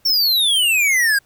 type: exponential sweep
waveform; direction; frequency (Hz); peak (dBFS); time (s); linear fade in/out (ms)
square; down; 5530 to 1587; -14; 0.05-1.19; 10
effects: pink hiss -58 dBFS RMS until 1.25 s